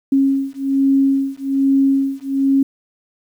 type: beating tone pair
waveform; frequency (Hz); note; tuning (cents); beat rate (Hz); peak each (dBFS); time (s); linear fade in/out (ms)
sine; 271.9 / 273.1; C#4 / C#4; -33 / -26; 1.2; -16; 0.12-2.63; 5
effects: 8-bit